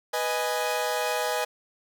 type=chord; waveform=sawtooth; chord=G# minor; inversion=first; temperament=equal; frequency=493.9 / 622.3 / 830.6 Hz; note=B4 / D#5 / G#5; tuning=0 / 0 / 0 cents; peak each=-26 dBFS; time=0.13-1.45 s; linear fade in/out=10 ms; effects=none